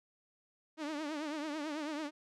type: tone with vibrato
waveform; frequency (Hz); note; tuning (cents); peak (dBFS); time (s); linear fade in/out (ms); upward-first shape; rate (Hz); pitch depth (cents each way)
sawtooth; 302.3; D#4; -50; -33; 0.77-2.11; 50; triangle; 9.1; 120
effects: low-pass 6000 Hz 12 dB/octave